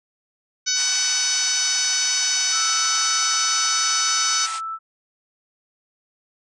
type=harmonic tone; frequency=750 Hz; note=F#5; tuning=23 cents sharp; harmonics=2 / 3 / 4 / 5 / 6 / 7 / 8 / 9; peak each=-31 / -31 / -33 / -29 / -28 / -26 / -22 / -34 dBFS; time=0.66-4.47 s; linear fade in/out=20 ms
type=band-pass noise; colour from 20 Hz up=white; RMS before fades=-32 dBFS; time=0.74-4.61 s; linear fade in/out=50 ms; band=710 to 9200 Hz; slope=96 dB/octave
type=tone; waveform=sine; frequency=1320 Hz; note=E6; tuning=2 cents sharp; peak=-26 dBFS; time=2.51-4.79 s; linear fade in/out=50 ms
effects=none